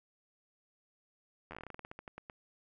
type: slowing click train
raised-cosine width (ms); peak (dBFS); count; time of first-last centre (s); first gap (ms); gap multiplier
0.5; -30; 18; 1.51-2.298; 11; 1.16
effects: none